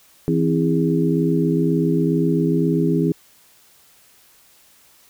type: harmonic tone with a mistuned harmonic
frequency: 82.1 Hz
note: E2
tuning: 6 cents flat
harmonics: 2 / 3 / 4 / 5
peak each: -19 / -21 / -22 / -23 dBFS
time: 0.28-3.12 s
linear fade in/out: 0 ms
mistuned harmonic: 3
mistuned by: +100 cents
effects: white hiss -53 dBFS RMS until 5.09 s